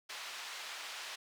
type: band-pass noise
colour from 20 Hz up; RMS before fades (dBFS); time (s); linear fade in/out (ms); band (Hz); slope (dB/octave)
white; -45; 0.09-1.16; 10; 830 to 4100; 12
effects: none